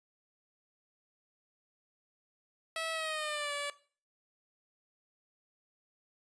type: tone with pitch glide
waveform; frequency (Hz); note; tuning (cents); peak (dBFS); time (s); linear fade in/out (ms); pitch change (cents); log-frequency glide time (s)
10% pulse; 650 to 575.7; E5 to D5; -24 to -35; -26; 2.76-3.7; 2; -211; 2.92-3.53
effects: noise-tail reverb RT60 0.4 s tail -17 dB re dry + resampled to 22050 Hz